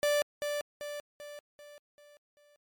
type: tone with echo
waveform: 45% pulse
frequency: 586 Hz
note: D5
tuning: 4 cents flat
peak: -25 dBFS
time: 0.03-0.22 s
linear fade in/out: 0 ms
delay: 390 ms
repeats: 6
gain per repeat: -6 dB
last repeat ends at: 2.56 s
effects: MP3 96 kbps